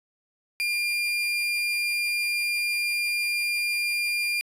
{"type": "tone", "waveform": "35% pulse", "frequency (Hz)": 2402, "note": "D7", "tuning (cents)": 38, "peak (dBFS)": -22, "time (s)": [0.6, 4.41], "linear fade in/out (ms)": 0, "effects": ["resampled to 32000 Hz"]}